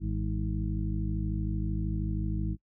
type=harmonic tone with a mistuned harmonic; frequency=53 Hz; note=G#1; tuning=36 cents sharp; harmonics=1 / 2 / 3 / 4 / 6; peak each=-31 / -34 / -36 / -37 / -39 dBFS; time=0-2.57 s; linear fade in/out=50 ms; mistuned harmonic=4; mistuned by=-62 cents; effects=noise-tail reverb RT60 0.1 s tail -24 dB re dry